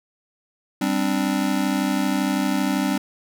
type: chord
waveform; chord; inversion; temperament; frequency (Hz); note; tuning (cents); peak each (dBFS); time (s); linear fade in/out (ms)
square; G suspended fourth; none; just; 196 / 261.3 / 294; G3 / C4 / D4; 0 / -2 / +2; -25; 0.81-2.98; 5
effects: none